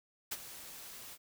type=noise with ADSR envelope; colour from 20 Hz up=white; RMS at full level=-36 dBFS; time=0.31-1.18 s; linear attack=12 ms; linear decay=37 ms; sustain=-13 dB; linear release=50 ms; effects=none